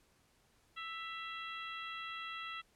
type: harmonic tone with a mistuned harmonic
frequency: 659.3 Hz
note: E5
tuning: in tune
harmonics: 2 / 3 / 4 / 5 / 6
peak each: -45 / -48 / -48 / -49 / -56 dBFS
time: 0.76-2.62 s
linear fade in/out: 20 ms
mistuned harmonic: 4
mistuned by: +46 cents
effects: pink hiss -71 dBFS RMS until 2.75 s + low-pass 12000 Hz 12 dB/octave